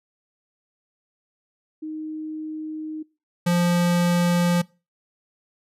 sine / square tone pair in turn, 311.1 / 174.6 Hz, D#4 / F3, 0 / 0 cents, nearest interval minor seventh, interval 1000 cents, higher first, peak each -29 / -18 dBFS, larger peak second, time 1.82-3.03 / 3.46-4.62 s, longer first, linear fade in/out 10 ms, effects noise-tail reverb RT60 0.3 s tail -23 dB re dry + resampled to 32000 Hz

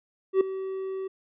triangle tone with ADSR envelope, 382.3 Hz, G4, 43 cents flat, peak -13 dBFS, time 0.33-1.08 s, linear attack 78 ms, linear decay 4 ms, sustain -15 dB, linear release 11 ms, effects resampled to 8000 Hz

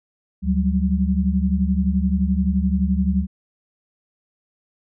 sine tone cluster, 73 / 183.9 / 195.5 Hz, D2 / F#3 / G3, -10 / -10 / -4 cents, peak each -21 dBFS, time 0.42-3.27 s, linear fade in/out 50 ms, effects none

